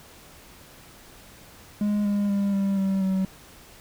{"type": "tone with pitch steps", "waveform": "triangle", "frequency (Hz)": [207.2, 203.6, 200.1, 196.7, 193.32, 190], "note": ["G#3", "G#3", "G3", "G3", "G3", "F#3"], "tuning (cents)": [-4, -34, 36, 6, -24, 46], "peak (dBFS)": -19, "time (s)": [1.81, 3.25], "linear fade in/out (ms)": 2, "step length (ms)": 240, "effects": ["pink hiss -49 dBFS RMS until 3.8 s"]}